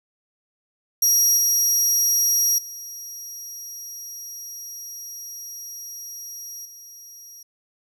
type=tone with level steps; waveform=30% pulse; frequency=5690 Hz; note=F8; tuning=31 cents sharp; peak=-11 / -13 / -30 / -37 dBFS; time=1.02-7.43 s; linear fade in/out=5 ms; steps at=1.37 / 2.58 / 6.65 s; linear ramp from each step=5 ms; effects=none